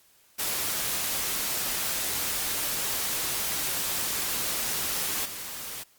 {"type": "noise with level steps", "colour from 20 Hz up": "white", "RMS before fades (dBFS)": [-29, -37], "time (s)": [0.38, 5.84], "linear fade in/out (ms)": 20, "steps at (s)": 5.25, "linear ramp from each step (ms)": 5, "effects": ["white hiss -61 dBFS RMS until 5.98 s", "Opus 48 kbps"]}